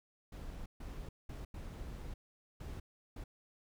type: noise bursts at uneven times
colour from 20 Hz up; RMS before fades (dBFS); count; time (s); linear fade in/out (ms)
brown; -45; 6; 0.32-0.66 / 0.8-1.09 / 1.29-1.45 / 1.54-2.14 / 2.6-2.8 / 3.16-3.24; 5
effects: none